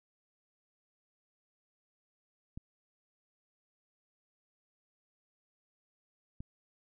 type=clicks; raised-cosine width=5 ms; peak=-30 dBFS; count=2; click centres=2.575 / 6.405 s; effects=none